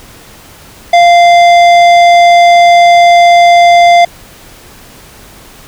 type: tone with tanh clipping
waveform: triangle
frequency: 694 Hz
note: F5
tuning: 11 cents flat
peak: -3 dBFS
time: 0.93-4.05 s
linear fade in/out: 5 ms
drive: 18 dB
effects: pink hiss -35 dBFS RMS until 5.67 s